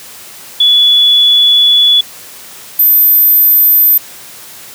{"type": "tone pair in turn", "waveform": "sine", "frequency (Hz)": [3421, 13657], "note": ["A7", "G#9"], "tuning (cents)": [-49, 47], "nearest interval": "2 octaves", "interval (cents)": 2396, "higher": "second", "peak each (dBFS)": -4, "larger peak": "neither", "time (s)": [[0.6, 2.01], [2.79, 3.98]], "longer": "first", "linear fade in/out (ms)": 5, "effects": ["white hiss -32 dBFS RMS until 4.74 s", "high-pass 80 Hz 12 dB/octave"]}